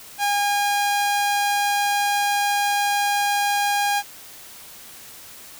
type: tone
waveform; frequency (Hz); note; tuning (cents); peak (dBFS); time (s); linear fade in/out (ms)
sawtooth; 814; G#5; -35; -15; 0.18-4.03; 50
effects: white hiss -42 dBFS RMS until 5.59 s